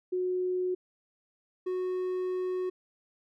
sine / triangle tone pair in turn, 365.4 / 367.5 Hz, F#4 / F#4, -22 / -12 cents, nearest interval unison, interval 10 cents, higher second, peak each -27 dBFS, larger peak neither, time 0.12-0.75 / 1.66-2.7 s, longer second, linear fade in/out 10 ms, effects none

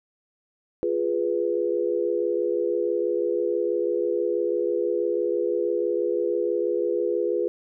sine chord, F diminished, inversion none, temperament equal, 349.2 / 415.3 / 493.9 Hz, F4 / Ab4 / Cb5, 0 / 0 / 0 cents, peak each -26 dBFS, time 0.83-7.48 s, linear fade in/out 0 ms, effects none

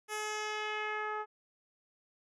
10% pulse tone with low-pass filter sweep, 426 Hz, G#4, 44 cents sharp, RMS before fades -37 dBFS, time 0.08-1.26 s, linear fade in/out 50 ms, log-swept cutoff 11000 to 1100 Hz, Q 1.5, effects none

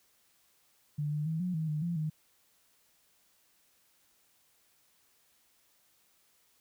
sine tone with pitch steps, 148 / 150 / 160.4 / 180.6 / 158.6 / 151.7 / 171.4 / 155.1 Hz, D3 / D3 / E3 / F#3 / D#3 / D#3 / F3 / D#3, +14 / +37 / -47 / -42 / +33 / -44 / -32 / -5 cents, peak -30 dBFS, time 0.98-2.1 s, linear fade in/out 10 ms, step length 140 ms, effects white hiss -69 dBFS RMS until 6.6 s

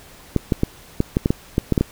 clicks, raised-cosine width 3 ms, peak -3 dBFS, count 11, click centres 0.363 / 0.522 / 0.634 / 1.004 / 1.169 / 1.259 / 1.305 / 1.581 / 1.723 / 1.778 / 1.81 s, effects pink hiss -45 dBFS RMS until 1.91 s

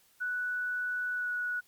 sine tone with pitch glide, 1480 to 1467.2 Hz, F#6 to F#6, 0 to -15 cents, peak -30 dBFS, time 0.2-1.61 s, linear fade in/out 20 ms, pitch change -15 cents, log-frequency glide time 1.14-1.3 s, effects white hiss -65 dBFS RMS until 1.67 s + MP3 96 kbps

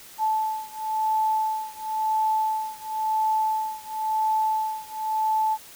sine beating tone pair, 872 / 872.96 Hz, A5 / A5, -16 / -14 cents, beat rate 0.96 Hz, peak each -25 / -26 dBFS, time 0.18-5.58 s, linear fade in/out 50 ms, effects white hiss -46 dBFS RMS until 5.75 s

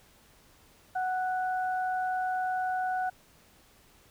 sine tone pair together, 741.9 / 1479 Hz, F#5 / F#6, +4 / -1 cents, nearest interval octave, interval 1195 cents, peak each -28 / -36 dBFS, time 0.95-3.1 s, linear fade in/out 10 ms, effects pink hiss -60 dBFS RMS until 4.1 s

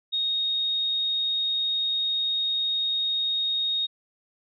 sine tone, 3729 Hz, A#7, in tune, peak -23 dBFS, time 0.12-3.87 s, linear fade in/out 20 ms, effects none

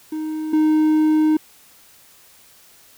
triangle tone pair in turn, 311.5 / 309.8 Hz, D#4 / D#4, +2 / -7 cents, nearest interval unison, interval 9 cents, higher first, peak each -21 / -11 dBFS, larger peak second, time 0.12-0.53 / 0.53-1.37 s, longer second, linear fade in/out 5 ms, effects white hiss -50 dBFS RMS until 2.97 s

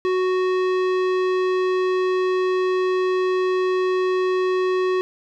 sine tone with tanh clipping, 370 Hz, F#4, in tune, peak -20 dBFS, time 0.05-5.01 s, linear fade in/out 0 ms, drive 17 dB, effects none

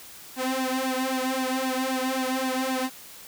sawtooth tone with flanger, 260.1 Hz, C4, 10 cents flat, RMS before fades -27 dBFS, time 0.36-2.9 s, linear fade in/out 50 ms, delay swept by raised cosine 1.1 to 2.8 ms, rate 3.8 Hz, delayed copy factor +1, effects white hiss -45 dBFS RMS until 3.27 s

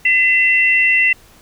sine tone pair together, 2023 / 2700 Hz, B6 / E7, +41 / +41 cents, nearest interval perfect fourth, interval 500 cents, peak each -13 dBFS, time 0.05-1.13 s, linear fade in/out 5 ms, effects pink hiss -47 dBFS RMS until 1.41 s

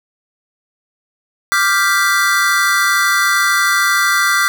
square chord, G dominant seventh, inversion second, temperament equal, 1174.7 / 1396.9 / 1568 / 1975.5 Hz, D6 / F6 / G6 / B6, 0 / 0 / 0 / 0 cents, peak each -18 dBFS, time 1.52-4.48 s, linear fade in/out 0 ms, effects none

